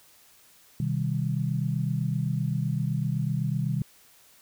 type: chord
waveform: sine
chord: C minor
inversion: none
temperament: equal with one note detuned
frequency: 127.68 / 155.56 / 196 Hz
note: C3 / Eb3 / G3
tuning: -42 / 0 / 0 cents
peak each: -28 / -28 / -32 dBFS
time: 0.8-3.82 s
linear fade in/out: 2 ms
effects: white hiss -57 dBFS RMS until 4.41 s